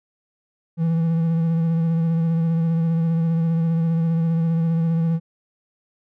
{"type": "tone with vibrato", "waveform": "triangle", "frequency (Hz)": 164.81, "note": "E3", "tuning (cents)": 0, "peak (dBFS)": -15, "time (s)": [0.77, 5.2], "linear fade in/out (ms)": 50, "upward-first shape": "sine", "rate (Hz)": 15, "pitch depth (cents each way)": 25, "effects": []}